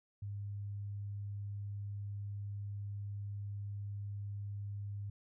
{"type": "tone", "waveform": "sine", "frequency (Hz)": 101.4, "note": "G#2", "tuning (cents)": -41, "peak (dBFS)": -39, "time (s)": [0.22, 5.1], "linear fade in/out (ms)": 5, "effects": []}